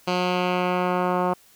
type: tone with low-pass filter sweep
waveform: 10% pulse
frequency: 180.4 Hz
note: F#3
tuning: 44 cents flat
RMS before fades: -23 dBFS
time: 0.07-1.34 s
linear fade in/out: 10 ms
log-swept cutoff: 4300 to 1100 Hz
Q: 1.4
effects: white hiss -55 dBFS RMS until 1.55 s